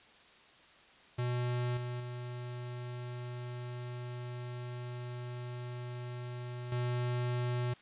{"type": "tone with level steps", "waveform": "square", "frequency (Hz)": 122.7, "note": "B2", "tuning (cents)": -11, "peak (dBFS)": [-32, -37, -40, -32], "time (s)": [1.18, 7.74], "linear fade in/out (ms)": 10, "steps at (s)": [1.77, 2, 6.72], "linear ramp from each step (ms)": 2, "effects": ["white hiss -59 dBFS RMS until 7.81 s", "resampled to 8000 Hz"]}